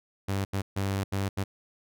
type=tone bursts at uneven times; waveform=sawtooth; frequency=98 Hz; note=G2; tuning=in tune; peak=-23 dBFS; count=5; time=0.28-0.45 / 0.53-0.62 / 0.76-1.04 / 1.12-1.29 / 1.37-1.44 s; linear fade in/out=10 ms; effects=none